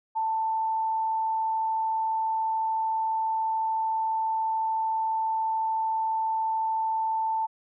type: tone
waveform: sine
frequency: 887 Hz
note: A5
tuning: 14 cents sharp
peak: -24 dBFS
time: 0.15-7.47 s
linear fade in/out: 20 ms
effects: none